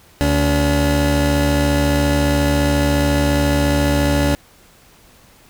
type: tone pair together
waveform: 25% pulse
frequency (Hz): 74.36 / 286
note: D2 / D4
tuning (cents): +22 / -46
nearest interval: octave + major seventh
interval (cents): 2332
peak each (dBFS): -13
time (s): 0.21-4.35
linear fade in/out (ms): 0
effects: pink hiss -49 dBFS RMS until 5.49 s